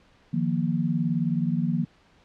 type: chord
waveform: sine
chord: Eb suspended second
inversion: none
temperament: equal with one note detuned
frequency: 155.56 / 174.61 / 235.1 Hz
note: Eb3 / F3 / Bb3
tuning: 0 / 0 / +15 cents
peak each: -27 / -26 / -27 dBFS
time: 0.33-1.85 s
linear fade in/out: 10 ms
effects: pink hiss -59 dBFS RMS until 2.24 s + low-pass 4000 Hz 12 dB/octave